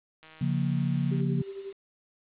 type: click train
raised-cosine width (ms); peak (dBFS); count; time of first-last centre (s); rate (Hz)
0.2; -33; 155; 0.23-1.205; 158
type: chord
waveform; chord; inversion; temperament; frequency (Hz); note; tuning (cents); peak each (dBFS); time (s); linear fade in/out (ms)
sine; Bb minor; first; just; 139.85 / 174.81 / 233.1; Db3 / F3 / Bb3; +16 / +2 / 0; -27 / -29 / -32; 0.41-1.42; 5
type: tone with tremolo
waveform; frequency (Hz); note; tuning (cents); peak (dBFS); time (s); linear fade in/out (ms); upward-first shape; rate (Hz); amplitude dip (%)
sine; 392; G4; 0; -34; 1.11-1.73; 10; sine; 11; 60
effects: resampled to 8000 Hz + 9-bit